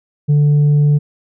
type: tone with tanh clipping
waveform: sine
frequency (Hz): 146.83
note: D3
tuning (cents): 0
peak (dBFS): -9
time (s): 0.28-0.99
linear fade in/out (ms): 20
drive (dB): 2
effects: none